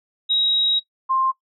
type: tone pair in turn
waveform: sine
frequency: 3815 / 1054.3 Hz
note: A#7 / C6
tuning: +39 / +13 cents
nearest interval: octave + minor seventh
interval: 2226 cents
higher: first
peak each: -16 / -17 dBFS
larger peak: first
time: 0.29-0.8 / 1.09-1.32 s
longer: first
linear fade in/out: 20 ms
effects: noise-tail reverb RT60 0.1 s tail -17 dB re dry